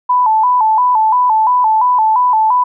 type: tone with vibrato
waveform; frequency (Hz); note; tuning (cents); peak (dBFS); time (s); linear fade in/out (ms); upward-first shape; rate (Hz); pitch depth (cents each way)
sine; 932.3; A#5; 0; -8; 0.09-2.64; 10; square; 2.9; 110
effects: none